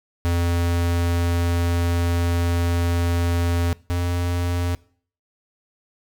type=tone pair in turn; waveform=square; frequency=86 / 87.55 Hz; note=F2 / F2; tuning=-26 / +5 cents; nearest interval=unison; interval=31 cents; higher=second; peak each=-19 / -21 dBFS; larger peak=first; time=0.25-3.73 / 3.9-4.75 s; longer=first; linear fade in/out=0 ms; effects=noise-tail reverb RT60 0.5 s tail -22 dB re dry